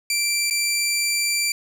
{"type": "tone with dropouts", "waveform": "15% pulse", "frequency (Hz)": 2349, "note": "D7", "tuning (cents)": 0, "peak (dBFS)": -13, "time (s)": [0.1, 1.52], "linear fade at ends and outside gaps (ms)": 2, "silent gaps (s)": [0.5, 0.508], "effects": []}